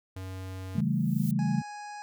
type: tone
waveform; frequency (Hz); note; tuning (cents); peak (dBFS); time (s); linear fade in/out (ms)
square; 94; F#2; +28; -37; 0.16-0.81; 5
type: noise with exponential growth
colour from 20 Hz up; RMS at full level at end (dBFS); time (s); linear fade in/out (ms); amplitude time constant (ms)
violet; -40; 0.66-1.31; 2; 140
type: chord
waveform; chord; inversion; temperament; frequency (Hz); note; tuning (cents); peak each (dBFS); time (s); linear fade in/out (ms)
sine; A dominant seventh; first; equal; 138.59 / 164.81 / 196 / 220; C#3 / E3 / G3 / A3; 0 / 0 / 0 / 0; -30; 0.75-1.62; 10
type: harmonic tone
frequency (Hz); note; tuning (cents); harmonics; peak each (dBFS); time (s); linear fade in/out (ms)
830.6; G#5; 0; 1 / 2 / 3 / 5 / 6 / 7 / 8 / 9 / 10; -39 / -47 / -53 / -59 / -55 / -57 / -67 / -59 / -64; 1.39-2.02; 0
effects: none